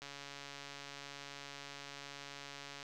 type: click train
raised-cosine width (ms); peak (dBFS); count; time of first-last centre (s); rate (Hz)
0.2; -30; 397; 0.02-2.829; 141
effects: none